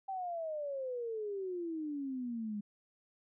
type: exponential sweep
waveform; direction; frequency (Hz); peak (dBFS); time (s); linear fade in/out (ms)
sine; down; 784 to 202.9; -36; 0.08-2.61; 10
effects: none